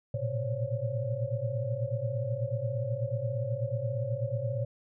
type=tone cluster; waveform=sine; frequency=111.6 / 119.9 / 129.9 / 530 / 565 Hz; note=A2 / A#2 / C3 / C5 / C#5; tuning=+25 / +49 / -12 / +22 / +33 cents; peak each=-35 / -33 / -38 / -38 / -36 dBFS; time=0.14-4.65 s; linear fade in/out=5 ms; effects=none